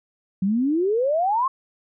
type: exponential sweep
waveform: sine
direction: up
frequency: 183.2 to 1096 Hz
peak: -18 dBFS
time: 0.42-1.48 s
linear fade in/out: 5 ms
effects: none